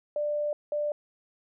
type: tone bursts at uneven times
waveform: sine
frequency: 592 Hz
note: D5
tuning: 14 cents sharp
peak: -26 dBFS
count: 2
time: 0.16-0.53 / 0.72-0.92 s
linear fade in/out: 2 ms
effects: none